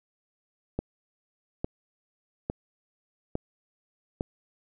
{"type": "click train", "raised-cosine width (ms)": 2, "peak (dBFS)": -15, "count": 5, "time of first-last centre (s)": [0.79, 4.209], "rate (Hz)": 1.17, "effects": []}